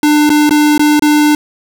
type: tone with dropouts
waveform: square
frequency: 298.7 Hz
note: D4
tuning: 29 cents sharp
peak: -7 dBFS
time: 0.03-1.35 s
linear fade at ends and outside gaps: 2 ms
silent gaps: 0.294-0.301 / 0.494-0.508 / 0.779-0.794 / 0.995-1.022 s
effects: none